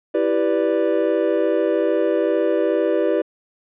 triangle chord, E minor seventh, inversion none, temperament equal, 329.6 / 392 / 493.9 / 587.3 Hz, E4 / G4 / B4 / D5, 0 / 0 / 0 / 0 cents, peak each -20 dBFS, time 0.14-3.22 s, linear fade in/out 10 ms, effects resampled to 8000 Hz

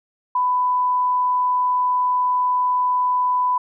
sine tone, 997 Hz, B5, 16 cents sharp, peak -16 dBFS, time 0.35-3.58 s, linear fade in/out 5 ms, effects none

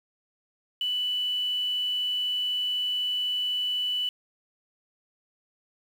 sine tone with quantisation, 2976 Hz, F#7, 9 cents sharp, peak -25 dBFS, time 0.81-4.09 s, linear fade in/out 2 ms, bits 8, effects none

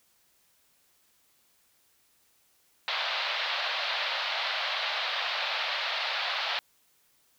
white band-pass noise, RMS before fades -31 dBFS, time 2.88-6.59 s, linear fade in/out 0 ms, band 570 to 4300 Hz, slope 48 dB/octave, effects white hiss -67 dBFS RMS until 7.38 s

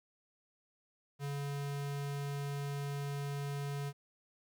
square tone, 141.8 Hz, C#3, 40 cents sharp, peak -37 dBFS, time 1.19-3.93 s, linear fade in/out 50 ms, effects 12-bit

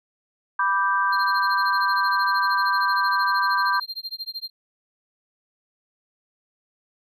sine chord, G major, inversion first, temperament equal, 987.8 / 1174.7 / 1568 Hz, B5 / D6 / G6, 0 / 0 / 0 cents, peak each -23 dBFS, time 0.59-3.8 s, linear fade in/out 5 ms
triangle tone with tremolo, 4186 Hz, C8, in tune, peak -26 dBFS, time 1.12-4.5 s, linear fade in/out 10 ms, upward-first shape sine, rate 13 Hz, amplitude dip 100%
effects none

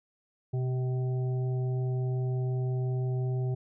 harmonic tone with a mistuned harmonic, 128.3 Hz, C3, 34 cents flat, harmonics 1 / 3 / 5 / 6, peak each -27 / -38 / -47 / -49 dBFS, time 0.53-3.55 s, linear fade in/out 10 ms, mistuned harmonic 1, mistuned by -16 cents, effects none

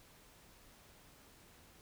silence, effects pink hiss -62 dBFS RMS until 1.81 s

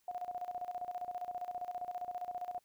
sine tone with tremolo, 718 Hz, F5, 48 cents sharp, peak -36 dBFS, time 0.08-2.59 s, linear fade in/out 2 ms, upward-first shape square, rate 15 Hz, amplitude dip 75%, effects white hiss -75 dBFS RMS until 2.64 s

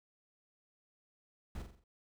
brown noise with echo, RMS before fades -42 dBFS, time 1.55-1.62 s, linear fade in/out 2 ms, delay 44 ms, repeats 5, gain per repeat -6 dB, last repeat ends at 1.84 s, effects none

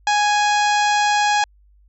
harmonic tone, 830.6 Hz, G#5, in tune, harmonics 1 / 2 / 3 / 4 / 5 / 6 / 7 / 8 / 9, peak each -16 / -22 / -26 / -28 / -30 / -32 / -33 / -34 / -35 dBFS, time 0.07-1.44 s, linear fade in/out 2 ms, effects added 50 Hz sine -50 dBFS peak until 1.88 s

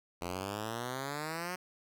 5% pulse exponential sweep, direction up, 85 to 184.9 Hz, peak -25 dBFS, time 0.21-1.56 s, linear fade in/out 10 ms, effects none

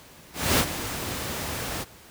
pink noise with ADSR envelope, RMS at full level -19 dBFS, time 0.33-1.85 s, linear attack 260 ms, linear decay 60 ms, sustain -12 dB, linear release 29 ms, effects pink hiss -49 dBFS RMS until 2.1 s + high-pass 60 Hz 12 dB/octave

